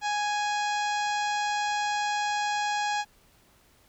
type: harmonic tone with a mistuned harmonic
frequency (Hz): 830.6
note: G#5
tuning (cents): 0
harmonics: 1 / 2 / 3 / 4 / 5 / 6 / 7 / 8 / 9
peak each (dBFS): -27 / -33 / -37 / -39 / -41 / -43 / -44 / -45 / -46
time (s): 0.01-3.05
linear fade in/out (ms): 50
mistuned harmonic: 7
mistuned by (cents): -27
effects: pink hiss -61 dBFS RMS until 3.88 s